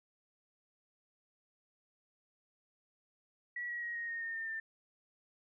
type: tone with pitch steps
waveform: sine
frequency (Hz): 1934 / 1912.9 / 1892 / 1871.4 / 1850.9 / 1830.7 / 1810.8 / 1791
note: B6 / A#6 / A#6 / A#6 / A#6 / A#6 / A6 / A6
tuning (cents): -37 / +44 / +25 / +6 / -13 / -32 / +49 / +30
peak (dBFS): -37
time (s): 3.56-4.6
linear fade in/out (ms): 5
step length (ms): 130
effects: none